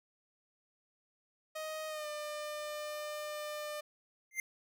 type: tone with pitch glide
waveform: sawtooth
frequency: 625 to 599.9 Hz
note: D#5 to D5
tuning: +8 to +37 cents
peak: -35 dBFS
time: 1.55-3.81 s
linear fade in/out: 10 ms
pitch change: -71 cents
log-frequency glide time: 1.88-2.07 s
type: tone with exponential growth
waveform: square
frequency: 2093 Hz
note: C7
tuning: in tune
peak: -30 dBFS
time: 4.31-4.4 s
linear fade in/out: 2 ms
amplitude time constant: 19 ms
effects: none